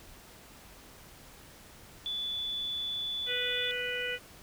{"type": "tone", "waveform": "sine", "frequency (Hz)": 3463, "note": "A7", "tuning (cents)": -28, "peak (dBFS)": -32, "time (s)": [2.06, 3.71], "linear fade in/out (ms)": 0}
{"type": "harmonic tone", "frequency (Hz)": 493.1, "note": "B4", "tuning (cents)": -3, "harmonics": [1, 3, 4, 5, 6], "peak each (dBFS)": [-38, -38, -38, -38, -38], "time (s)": [3.26, 4.19], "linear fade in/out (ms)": 50}
{"effects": ["pink hiss -53 dBFS RMS until 4.42 s"]}